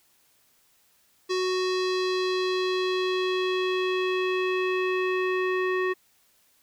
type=tone with low-pass filter sweep; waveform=square; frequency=370 Hz; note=F#4; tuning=in tune; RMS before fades=-26 dBFS; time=1.29-5.94 s; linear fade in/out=20 ms; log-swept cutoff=5100 to 2100 Hz; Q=2.5; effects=white hiss -64 dBFS RMS until 6.62 s